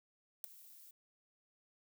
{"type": "noise with ADSR envelope", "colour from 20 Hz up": "violet", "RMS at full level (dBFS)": -34, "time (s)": [0.44, 0.91], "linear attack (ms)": 3, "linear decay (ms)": 3, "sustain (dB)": -24, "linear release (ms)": 5, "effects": []}